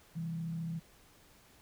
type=tone with frequency modulation; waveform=sine; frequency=164.81 Hz; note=E3; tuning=in tune; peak=-35 dBFS; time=0.15-0.8 s; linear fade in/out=20 ms; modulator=34.3 Hz; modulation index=0.38; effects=pink hiss -62 dBFS RMS until 1.61 s